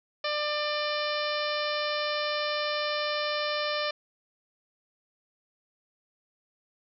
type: harmonic tone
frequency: 596 Hz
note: D5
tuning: 25 cents sharp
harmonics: 1 / 2 / 3 / 4 / 5 / 6 / 7 / 8 / 9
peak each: -31 / -34 / -36 / -37 / -38 / -39 / -39 / -40 / -41 dBFS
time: 0.24-3.91 s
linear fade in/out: 5 ms
effects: none